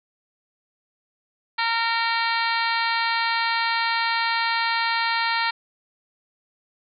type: harmonic tone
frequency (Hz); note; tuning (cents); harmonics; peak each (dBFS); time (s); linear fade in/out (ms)
460; A#4; -23; 2 / 3 / 4 / 5 / 6 / 7 / 8 / 9 / 10; -25 / -28 / -27 / -29 / -34 / -35 / -35 / -30 / -37; 1.58-5.51; 10
effects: none